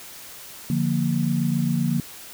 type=chord; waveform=sine; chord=Bb major; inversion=first; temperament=equal; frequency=146.83 / 174.61 / 233.1 Hz; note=D3 / F3 / Bb3; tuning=0 / 0 / 0 cents; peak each=-24 dBFS; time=0.7-2 s; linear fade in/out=2 ms; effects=white hiss -41 dBFS RMS until 2.33 s